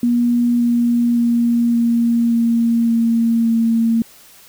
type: tone with pitch steps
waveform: sine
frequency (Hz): 239.8 / 237.9 / 236 / 234.1 / 232.2 / 230.3 / 228.4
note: A#3 / A#3 / A#3 / A#3 / A#3 / A#3 / A#3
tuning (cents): +49 / +35 / +22 / +8 / -7 / -21 / -35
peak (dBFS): -12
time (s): 0.03-4.02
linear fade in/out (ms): 2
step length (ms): 570
effects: white hiss -45 dBFS RMS until 4.48 s